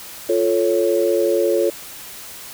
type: chord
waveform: sine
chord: F augmented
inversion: none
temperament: equal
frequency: 349.2 / 440 / 554.4 Hz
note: F4 / A4 / C#5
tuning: 0 / 0 / 0 cents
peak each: -19 dBFS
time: 0.29-1.7 s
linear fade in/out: 5 ms
effects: white hiss -36 dBFS RMS until 2.53 s